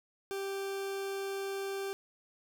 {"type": "tone", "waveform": "40% pulse", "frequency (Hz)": 392, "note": "G4", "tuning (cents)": 0, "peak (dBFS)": -34, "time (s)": [0.31, 1.93], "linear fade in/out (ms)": 0, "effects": []}